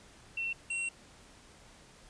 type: tone pair in turn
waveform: sine / square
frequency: 2707 / 2731 Hz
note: E7 / F7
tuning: +45 / -39 cents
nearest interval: unison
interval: 16 cents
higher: second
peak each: -32 / -33 dBFS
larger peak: first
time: 0.37-0.53 / 0.7-0.89 s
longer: second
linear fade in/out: 5 ms
effects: pink hiss -57 dBFS RMS until 2.09 s + resampled to 22050 Hz